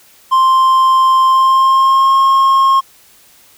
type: tone with pitch glide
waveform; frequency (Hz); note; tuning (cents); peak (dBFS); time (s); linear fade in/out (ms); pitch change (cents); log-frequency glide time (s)
triangle; 1050 to 1076.4; C6 to C6; +6 to +49; -5; 0.31-2.81; 20; +43; 1.28-2.15
effects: white hiss -46 dBFS RMS until 3.57 s